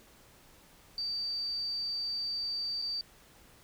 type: tone with dropouts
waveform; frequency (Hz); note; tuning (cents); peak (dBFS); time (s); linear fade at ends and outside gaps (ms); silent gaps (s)
sine; 4633; D8; -24; -32; 0.98-3.01; 1; 2.817-2.822
effects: pink hiss -59 dBFS RMS until 3.63 s